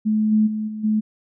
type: tone with level steps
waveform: sine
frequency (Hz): 215.2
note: A3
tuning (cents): -38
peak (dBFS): -16 / -13 / -22 / -27 / -16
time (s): 0.05-1.01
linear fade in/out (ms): 20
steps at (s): 0.31 / 0.46 / 0.67 / 0.83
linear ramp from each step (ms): 20
effects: none